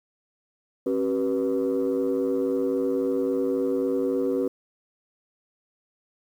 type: tone cluster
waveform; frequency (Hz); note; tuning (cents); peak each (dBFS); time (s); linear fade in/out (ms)
sine; 271 / 383.9 / 487.6; C#4 / G4 / B4; -39 / -36 / -22; -25; 0.86-4.48; 5
effects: tanh soft clip ceiling -17 dBFS + 9-bit